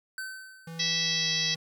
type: tone with exponential decay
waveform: square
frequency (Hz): 1532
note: G6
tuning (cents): -40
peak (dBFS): -33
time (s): 0.18-1.1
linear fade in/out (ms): 1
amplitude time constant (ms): 200
type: tone with pitch glide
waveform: square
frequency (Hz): 164.81 to 159.66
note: E3 to D#3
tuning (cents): 0 to +45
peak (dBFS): -39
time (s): 0.67-1.56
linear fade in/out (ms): 5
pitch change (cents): -55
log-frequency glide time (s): 0.94-1.38
type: harmonic tone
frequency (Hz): 655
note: E5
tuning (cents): -11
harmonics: 3 / 4 / 5 / 6 / 7 / 8 / 9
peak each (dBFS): -34 / -36 / -33 / -31 / -34 / -32 / -36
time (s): 0.79-1.55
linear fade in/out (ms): 10
effects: none